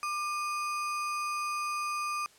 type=tone with sample-and-hold; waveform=sine; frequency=1192 Hz; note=D6; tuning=25 cents sharp; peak=-30 dBFS; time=0.03-2.26 s; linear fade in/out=0 ms; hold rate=3675 Hz; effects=white hiss -59 dBFS RMS until 2.38 s + low-pass 9000 Hz 12 dB/octave